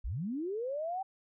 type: linear sweep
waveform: sine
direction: up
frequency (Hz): 36.02 to 784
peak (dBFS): -33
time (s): 0.04-1.03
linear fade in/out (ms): 10
effects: none